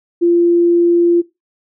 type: tone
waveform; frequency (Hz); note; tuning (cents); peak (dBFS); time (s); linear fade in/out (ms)
sine; 344.4; F4; -24; -8; 0.21-1.22; 20
effects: noise-tail reverb RT60 0.2 s tail -18 dB re dry